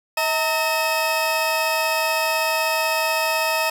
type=tone cluster; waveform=30% pulse; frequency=639 / 916 / 2572 Hz; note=D#5 / A#5 / E7; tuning=+46 / -31 / -43 cents; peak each=-21 dBFS; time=0.17-3.7 s; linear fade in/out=5 ms; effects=none